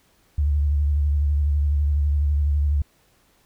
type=tone with vibrato; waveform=sine; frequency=72.8 Hz; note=D2; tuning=15 cents flat; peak=-17 dBFS; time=0.38-2.82 s; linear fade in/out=5 ms; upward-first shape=triangle; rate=12 Hz; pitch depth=64 cents each way; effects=pink hiss -61 dBFS RMS until 3.45 s